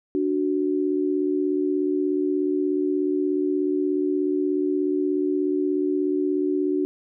sine tone pair together, 294.1 / 370.8 Hz, D4 / F#4, +3 / +4 cents, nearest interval major third, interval 401 cents, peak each -23 dBFS, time 0.15-6.85 s, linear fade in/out 0 ms, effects none

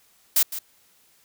blue noise with echo, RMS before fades -18 dBFS, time 0.36-0.43 s, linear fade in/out 5 ms, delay 160 ms, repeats 1, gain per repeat -13 dB, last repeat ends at 0.59 s, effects white hiss -60 dBFS RMS until 1.24 s

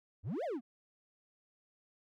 triangle exponential two-way sweep, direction up then down, 77.78 to 740 to 214.6 Hz, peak -33 dBFS, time 0.23-0.61 s, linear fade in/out 50 ms, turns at 0.44 s, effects none

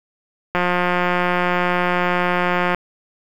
click train, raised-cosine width 0.5 ms, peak -4 dBFS, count 392, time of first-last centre 0.55-2.747 s, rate 178 Hz, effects 7-bit

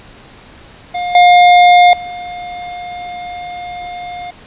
square tone with level steps, 711 Hz, F5, 31 cents sharp, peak -17 / -4 / -24 dBFS, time 0.94-4.31 s, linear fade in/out 10 ms, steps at 1.15 / 1.93 s, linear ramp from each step 2 ms, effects pink hiss -39 dBFS RMS until 4.46 s + resampled to 8000 Hz

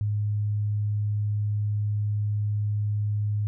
sine tone, 104.4 Hz, G#2, 10 cents sharp, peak -23 dBFS, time 0.01-3.47 s, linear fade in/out 0 ms, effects none

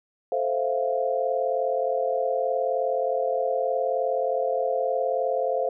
sine chord, F major seventh, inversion first, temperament equal, 440 / 523.3 / 659.3 / 698.5 Hz, A4 / C5 / E5 / F5, 0 / 0 / 0 / 0 cents, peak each -30 / -25 / -31 / -28 dBFS, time 0.32-5.69 s, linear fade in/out 2 ms, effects none

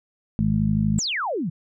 harmonic tone, 52.4 Hz, G#1, 16 cents sharp, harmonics 1 / 2 / 3 / 4, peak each -30 / -26 / -23 / -21 dBFS, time 0.39-0.99 s, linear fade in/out 0 ms
sine exponential sweep, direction down, 8060 to 142.8 Hz, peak -23 dBFS, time 0.98-1.5 s, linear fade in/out 10 ms
effects none

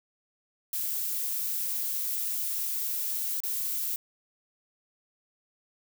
violet noise with dropouts, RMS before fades -31 dBFS, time 0.73-3.96 s, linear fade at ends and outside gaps 2 ms, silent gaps 3.404-3.435 s, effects none

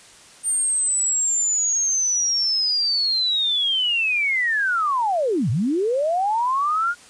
sine linear two-way sweep, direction down then up, 8870 to 100.8 to 1446 Hz, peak -18 dBFS, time 0.43-6.95 s, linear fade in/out 50 ms, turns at 5.5 s, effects white hiss -47 dBFS RMS until 7.09 s + resampled to 22050 Hz

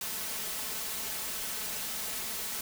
white noise with comb filter, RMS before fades -36 dBFS, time 0.01-2.61 s, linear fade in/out 2 ms, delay 4.6 ms, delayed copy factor +0.5, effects none

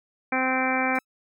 harmonic tone, 259.4 Hz, C4, 15 cents flat, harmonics 1 / 2 / 3 / 4 / 5 / 6 / 7 / 8 / 9, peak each -28 / -31 / -28 / -33 / -33 / -31 / -34 / -34 / -28 dBFS, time 0.32-0.99 s, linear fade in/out 5 ms
5% pulse tone with exponential decay, 1302 Hz, E6, 22 cents flat, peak -33 dBFS, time 0.95-1.05 s, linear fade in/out 5 ms, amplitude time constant 21 ms
effects none

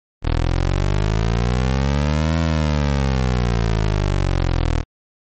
20% pulse exponential two-way sweep, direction up then down, 38.94 to 82.7 to 38.94 Hz, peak -11 dBFS, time 0.22-4.84 s, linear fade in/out 50 ms, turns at 2.39 s, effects low-pass 7000 Hz 12 dB/octave + MP3 32 kbps

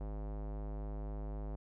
square tone with low-pass filter, 51.91 Hz, G#1, in tune, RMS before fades -41 dBFS, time 0-1.56 s, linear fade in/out 10 ms, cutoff 750 Hz, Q 1.3, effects none

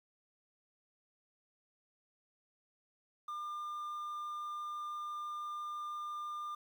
triangle tone with quantisation, 1201 Hz, D6, 38 cents sharp, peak -37 dBFS, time 3.28-6.55 s, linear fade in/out 5 ms, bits 11, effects none

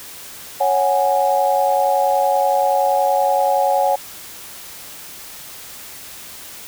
sine chord, C# suspended fourth, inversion none, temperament equal, 554.4 / 740 / 830.6 Hz, C#5 / F#5 / G#5, 0 / 0 / 0 cents, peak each -18 dBFS, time 0.6-3.96 s, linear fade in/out 10 ms, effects white hiss -36 dBFS RMS until 6.67 s

